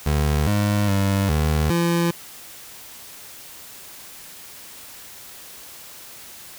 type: tone with pitch steps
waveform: 25% pulse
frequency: 74.3 / 103.1 / 98.4 / 76.7 / 170.4 Hz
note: D2 / G#2 / G2 / D#2 / F3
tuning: +21 / -12 / +7 / -24 / -42 cents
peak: -14 dBFS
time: 0.06-2.11 s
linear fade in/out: 5 ms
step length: 410 ms
effects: white hiss -41 dBFS RMS until 6.58 s